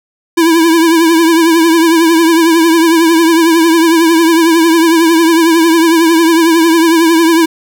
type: tone with vibrato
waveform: square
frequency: 329.6 Hz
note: E4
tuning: in tune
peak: -6 dBFS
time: 0.37-7.46 s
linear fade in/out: 10 ms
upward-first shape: triangle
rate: 11 Hz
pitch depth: 75 cents each way
effects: none